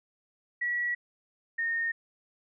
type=tone pair in turn; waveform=sine; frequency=1932 / 1839.4 Hz; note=B6 / A#6; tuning=-39 / -24 cents; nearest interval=minor second; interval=85 cents; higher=first; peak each=-27 dBFS; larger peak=neither; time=0.61-0.95 / 1.58-1.92 s; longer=neither; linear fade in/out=10 ms; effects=none